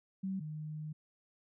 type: tone pair in turn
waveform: sine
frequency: 191.3 / 153.45 Hz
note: G3 / D#3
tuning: -42 / -24 cents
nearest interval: major third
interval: 382 cents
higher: first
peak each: -34 / -39 dBFS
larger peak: first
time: 0.23-0.4 / 0.4-0.93 s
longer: second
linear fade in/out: 10 ms
effects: none